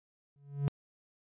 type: tone with exponential growth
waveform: triangle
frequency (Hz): 141.6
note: C#3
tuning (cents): +37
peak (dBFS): -22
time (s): 0.36-0.68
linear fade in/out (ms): 0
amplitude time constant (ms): 68
effects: resampled to 8000 Hz